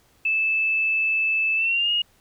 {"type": "tone with pitch glide", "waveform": "sine", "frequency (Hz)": [2626, 2864], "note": ["E7", "F7"], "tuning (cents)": [-7, 43], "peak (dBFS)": -19, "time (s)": [0.25, 2.02], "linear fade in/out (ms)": 5, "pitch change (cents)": 150, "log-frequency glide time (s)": [1.56, 1.91], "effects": ["pink hiss -60 dBFS RMS until 2.2 s"]}